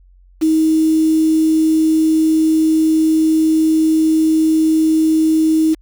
sine tone with quantisation, 316.6 Hz, D#4, 30 cents sharp, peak -10 dBFS, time 0.41-5.75 s, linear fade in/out 20 ms, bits 5, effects added 45 Hz sine -44 dBFS peak until 5.81 s

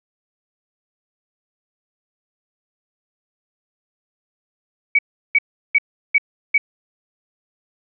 sine tone bursts, 2268 Hz, C#7, 39 cents sharp, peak -10 dBFS, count 5, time 4.95-6.58 s, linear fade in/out 5 ms, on 38 ms, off 360 ms, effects none

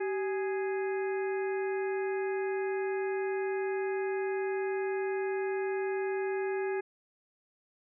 harmonic tone with a mistuned harmonic, 415.3 Hz, G#4, in tune, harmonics 1 / 2 / 3 / 4 / 5 / 6, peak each -30 / -40 / -51 / -42 / -47 / -49 dBFS, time 0-6.81 s, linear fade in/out 10 ms, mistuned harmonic 1, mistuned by -130 cents, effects none

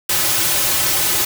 white noise with comb filter, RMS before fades -17 dBFS, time 0.09-1.25 s, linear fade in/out 5 ms, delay 4.3 ms, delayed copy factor -0.7, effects none

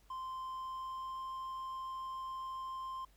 triangle tone with pitch glide, 1041 to 1048.8 Hz, C6 to C6, -9 to +4 cents, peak -38 dBFS, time 0.1-3.05 s, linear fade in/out 5 ms, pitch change +13 cents, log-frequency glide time 0.51-1.2 s, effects added 50 Hz sine -64 dBFS peak until 3.16 s + pink hiss -70 dBFS RMS until 3.16 s

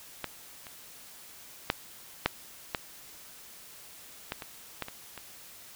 clicks, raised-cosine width 0.3 ms, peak -16 / -28 / -8 / -7 / -12 / -16 / -22 / -16 / -23 / -25 dBFS, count 10, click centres 0.243 / 0.668 / 1.701 / 2.26 / 2.748 / 4.321 / 4.422 / 4.823 / 4.884 / 5.177 s, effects white hiss -50 dBFS RMS until 5.75 s

